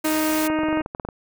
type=noise; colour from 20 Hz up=white; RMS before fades=-29 dBFS; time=0.04-0.48 s; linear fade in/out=10 ms
type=harmonic tone; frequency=311.1 Hz; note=D#4; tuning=in tune; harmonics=1 / 2 / 3 / 4 / 5 / 6 / 7 / 8 / 9; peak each=-21 / -27 / -31 / -33 / -35 / -37 / -38 / -39 / -40 dBFS; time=0.04-0.82 s; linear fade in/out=10 ms
type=clicks; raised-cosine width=1 ms; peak=-16 dBFS; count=12; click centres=0.501 / 0.589 / 0.634 / 0.686 / 0.728 / 0.773 / 0.808 / 0.861 / 0.949 / 0.998 / 1.05 / 1.088 s
effects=none